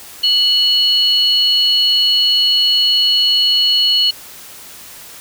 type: tone pair together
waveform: sine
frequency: 2960 / 4321 Hz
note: F#7 / C#8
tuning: 0 / -45 cents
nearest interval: perfect fifth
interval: 655 cents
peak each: -13 dBFS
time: 0.23-4.11 s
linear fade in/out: 10 ms
effects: white hiss -36 dBFS RMS until 5.2 s